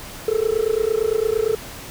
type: tone with amplitude modulation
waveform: sine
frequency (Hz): 440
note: A4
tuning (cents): 0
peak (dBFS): -11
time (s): 0.28-1.55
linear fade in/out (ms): 2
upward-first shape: sine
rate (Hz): 28.8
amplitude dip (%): 100
effects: tanh soft clip ceiling -13 dBFS + pink hiss -36 dBFS RMS until 1.9 s